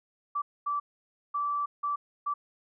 sine tone bursts at uneven times, 1161 Hz, D6, 20 cents flat, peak -27 dBFS, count 5, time 0.35-0.42 / 0.66-0.8 / 1.34-1.66 / 1.83-1.96 / 2.26-2.34 s, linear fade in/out 10 ms, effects none

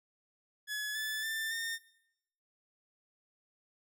sawtooth tone with pitch steps, 1700 / 1739.7 / 1780.4 / 1822 Hz, G#6 / A6 / A6 / A#6, +40 / -20 / +20 / -40 cents, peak -31 dBFS, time 0.67-1.79 s, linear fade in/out 50 ms, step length 280 ms, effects noise-tail reverb RT60 0.8 s tail -18 dB re dry

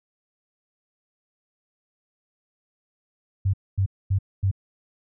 sine tone bursts, 96.8 Hz, G2, 21 cents flat, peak -18 dBFS, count 4, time 3.45-4.514 s, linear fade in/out 10 ms, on 86 ms, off 240 ms, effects none

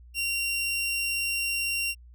sawtooth tone, 2758 Hz, F7, 22 cents flat, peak -23 dBFS, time 0.14-1.95 s, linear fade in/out 50 ms, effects added 60 Hz sine -47 dBFS peak until 2.14 s

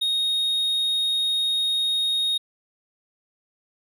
triangle tone, 3729 Hz, A#7, in tune, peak -19 dBFS, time 0.01-2.38 s, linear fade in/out 10 ms, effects none

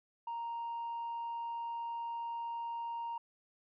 sine tone, 932.3 Hz, A#5, in tune, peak -35 dBFS, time 0.27-3.18 s, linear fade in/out 5 ms, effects tanh soft clip ceiling -35 dBFS

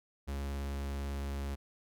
45% pulse tone with vibrato, 69.8 Hz, C#2, 13 cents sharp, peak -35 dBFS, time 0.27-1.56 s, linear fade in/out 20 ms, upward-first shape sine, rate 18 Hz, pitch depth 12 cents each way, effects none

